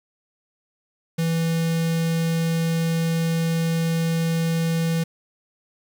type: tone with notch filter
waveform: square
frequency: 164.81 Hz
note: E3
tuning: in tune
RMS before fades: -22 dBFS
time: 1.18-5.04 s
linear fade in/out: 10 ms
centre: 980 Hz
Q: 1.1
effects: 8-bit